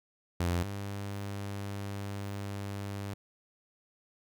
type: tone pair in turn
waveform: sawtooth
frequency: 87.31 / 100.1 Hz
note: F2 / G2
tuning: 0 / +37 cents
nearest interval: major second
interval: 237 cents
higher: second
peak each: -24 / -32 dBFS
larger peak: first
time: 0.4-0.63 / 0.63-3.14 s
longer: second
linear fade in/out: 5 ms
effects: none